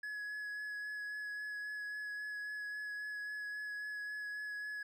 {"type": "tone with vibrato", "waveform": "triangle", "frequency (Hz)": 1687, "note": "G#6", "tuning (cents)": 27, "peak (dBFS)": -38, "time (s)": [0.03, 4.83], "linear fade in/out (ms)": 5, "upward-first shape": "sine", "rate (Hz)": 3.7, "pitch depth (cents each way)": 13, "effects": []}